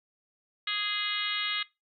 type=harmonic tone; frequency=415.3 Hz; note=G#4; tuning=in tune; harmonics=3 / 4 / 5 / 6 / 7 / 8 / 9 / 10; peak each=-38 / -38 / -35 / -41 / -37 / -35 / -35 / -41 dBFS; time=0.67-1.63 s; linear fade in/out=5 ms; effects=noise-tail reverb RT60 0.2 s tail -19 dB re dry + MP3 96 kbps